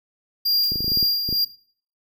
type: tone with tremolo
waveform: square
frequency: 4787 Hz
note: D8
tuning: 32 cents sharp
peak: -17 dBFS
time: 0.45-1.45 s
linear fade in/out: 10 ms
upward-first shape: sine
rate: 2.2 Hz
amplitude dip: 55%
type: noise with exponential decay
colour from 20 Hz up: blue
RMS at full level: -35 dBFS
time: 0.63-0.84 s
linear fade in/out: 5 ms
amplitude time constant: 45 ms
type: clicks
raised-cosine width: 3 ms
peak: -18 dBFS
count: 10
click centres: 0.72 / 0.758 / 0.806 / 0.844 / 0.88 / 0.919 / 0.973 / 1.028 / 1.29 / 1.327 s
effects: noise-tail reverb RT60 0.5 s tail -19 dB re dry